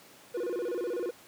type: tone with vibrato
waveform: triangle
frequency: 415.3 Hz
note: G#4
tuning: in tune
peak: -28 dBFS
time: 0.34-1.11 s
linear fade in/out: 10 ms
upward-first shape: square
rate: 16 Hz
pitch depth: 270 cents each way
effects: pink hiss -54 dBFS RMS until 1.27 s + high-pass 200 Hz 12 dB/octave